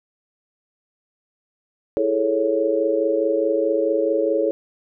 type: chord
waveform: sine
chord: A major seventh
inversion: second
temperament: equal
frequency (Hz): 329.6 / 415.3 / 440 / 554.4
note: E4 / G#4 / A4 / C#5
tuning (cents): 0 / 0 / 0 / 0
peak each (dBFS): -24 / -25 / -22 / -21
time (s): 1.97-4.51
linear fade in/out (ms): 0
effects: none